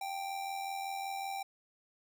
square tone with amplitude modulation, 784 Hz, G5, in tune, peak -35 dBFS, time 0.01-1.43 s, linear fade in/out 5 ms, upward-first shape sine, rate 85.3 Hz, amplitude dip 50%, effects none

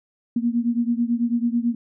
sine beating tone pair, 233.3 / 242.4 Hz, A#3 / B3, +2 / -32 cents, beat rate 9.1 Hz, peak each -21 / -23 dBFS, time 0.36-1.75 s, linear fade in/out 5 ms, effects none

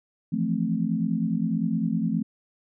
sine chord, F major seventh, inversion third, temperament equal, 164.81 / 174.61 / 220 / 261.6 Hz, E3 / F3 / A3 / C4, 0 / 0 / 0 / 0 cents, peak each -30 / -28 / -26 / -30 dBFS, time 0.32-2.23 s, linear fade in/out 10 ms, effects none

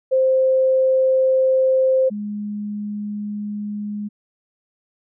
sine tone pair in turn, 523.3 / 207.7 Hz, C5 / G#3, 0 / 0 cents, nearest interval octave + major third, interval 1600 cents, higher first, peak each -13 / -24 dBFS, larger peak first, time 0.11-2.1 / 2.1-4.09 s, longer neither, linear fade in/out 20 ms, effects none

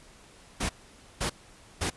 pink noise bursts, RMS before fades -29 dBFS, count 3, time 0.6-1.902 s, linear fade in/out 10 ms, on 94 ms, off 510 ms, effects pink hiss -54 dBFS RMS until 1.96 s + resampled to 24000 Hz

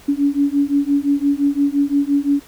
sine beating tone pair, 280.9 / 286.7 Hz, C#4 / D4, +23 / -42 cents, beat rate 5.8 Hz, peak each -17 dBFS, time 0.08-2.4 s, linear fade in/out 10 ms, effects pink hiss -45 dBFS RMS until 2.47 s

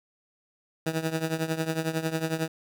15% pulse tone with tremolo, 160.9 Hz, E3, 42 cents flat, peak -17 dBFS, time 0.86-2.48 s, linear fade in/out 5 ms, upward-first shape triangle, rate 11 Hz, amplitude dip 85%, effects none

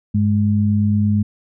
sine tone pair together, 100.41 / 209.1 Hz, G2 / G#3, +42 / +12 cents, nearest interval octave + minor second, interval 1270 cents, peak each -16 dBFS, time 0.14-1.23 s, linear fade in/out 10 ms, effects none

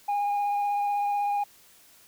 sine tone with vibrato, 816 Hz, G#5, 31 cents flat, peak -21 dBFS, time 0.08-1.44 s, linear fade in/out 10 ms, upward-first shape triangle, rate 16 Hz, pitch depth 15 cents each way, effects tanh soft clip ceiling -23 dBFS + white hiss -56 dBFS RMS until 2.07 s

